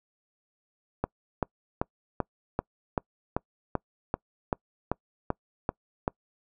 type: click train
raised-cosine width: 1 ms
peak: -12 dBFS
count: 14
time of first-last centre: 1.04-6.079 s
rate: 2.58 Hz
effects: noise-tail reverb RT60 0.1 s tail -26 dB re dry